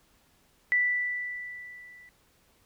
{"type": "tone with level ramp", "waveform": "sine", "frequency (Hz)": 1973, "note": "B6", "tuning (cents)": -2, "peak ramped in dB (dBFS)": [-20, -50], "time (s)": [0.72, 2.09], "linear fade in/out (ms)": 0, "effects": ["pink hiss -65 dBFS RMS until 2.65 s"]}